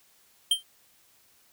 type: tone with exponential decay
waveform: square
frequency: 3147 Hz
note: G7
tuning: 6 cents sharp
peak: -17 dBFS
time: 0.51-0.63 s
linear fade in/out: 5 ms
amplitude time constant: 25 ms
effects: white hiss -62 dBFS RMS until 1.52 s